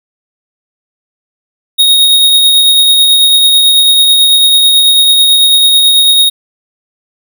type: tone with tremolo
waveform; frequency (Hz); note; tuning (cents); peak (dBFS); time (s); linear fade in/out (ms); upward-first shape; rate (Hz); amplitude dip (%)
square; 3744; A#7; +7; -3; 1.78-6.3; 20; triangle; 9.1; 30
effects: none